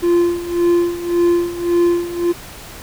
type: tone with tremolo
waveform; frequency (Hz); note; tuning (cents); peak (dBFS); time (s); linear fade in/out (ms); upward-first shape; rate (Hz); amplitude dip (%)
triangle; 346.5; F4; -14; -8; 0.02-2.33; 20; sine; 1.8; 80
effects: pink hiss -35 dBFS RMS until 2.82 s